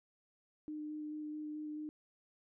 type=tone with vibrato; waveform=sine; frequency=303.2 Hz; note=D#4; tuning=45 cents flat; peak=-40 dBFS; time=0.68-1.89 s; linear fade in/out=0 ms; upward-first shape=square; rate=4.6 Hz; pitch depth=8 cents each way; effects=none